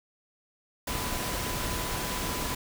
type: tone in noise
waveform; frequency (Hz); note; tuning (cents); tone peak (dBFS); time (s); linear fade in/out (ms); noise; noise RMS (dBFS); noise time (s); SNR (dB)
sine; 1000; B5; +21; -40; 0.87-2.55; 5; pink; -32; 0.87-2.55; -11
effects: none